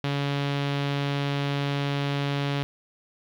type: tone with low-pass filter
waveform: sawtooth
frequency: 141.5 Hz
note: C#3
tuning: 36 cents sharp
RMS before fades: -27 dBFS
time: 0.04-2.63 s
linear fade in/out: 0 ms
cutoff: 3500 Hz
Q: 2.2
effects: 9-bit